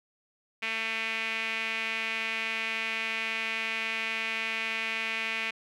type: tone with band-pass filter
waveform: sawtooth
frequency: 223.6 Hz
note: A3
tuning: 28 cents sharp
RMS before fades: -32 dBFS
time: 0.62-5.51 s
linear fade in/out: 10 ms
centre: 2400 Hz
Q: 4.5
effects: none